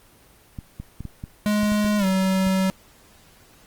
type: clicks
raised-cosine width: 5 ms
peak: -20 dBFS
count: 9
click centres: 0.588 / 0.8 / 1.006 / 1.053 / 1.239 / 1.632 / 1.72 / 1.846 / 2.468 s
type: tone with pitch glide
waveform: square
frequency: 209.3 to 189.72 Hz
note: G#3 to F#3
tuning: +14 to +44 cents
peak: -19 dBFS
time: 1.46-2.7 s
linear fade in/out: 0 ms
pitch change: -170 cents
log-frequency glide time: 1.98-2.05 s
effects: pink hiss -53 dBFS RMS until 3.66 s + Opus 24 kbps